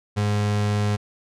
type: tone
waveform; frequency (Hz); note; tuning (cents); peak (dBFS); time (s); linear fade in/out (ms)
35% pulse; 103.83; G#2; 0; -18; 0.16-0.97; 20
effects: low-pass 8000 Hz 12 dB/octave